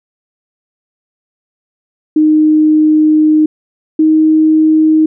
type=tone pair in turn; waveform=sine; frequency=308.4 / 313.2 Hz; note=D#4 / D#4; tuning=-15 / +11 cents; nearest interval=unison; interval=26 cents; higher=second; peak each=-5 dBFS; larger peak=neither; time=2.16-3.46 / 3.99-5.06 s; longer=first; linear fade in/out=5 ms; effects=none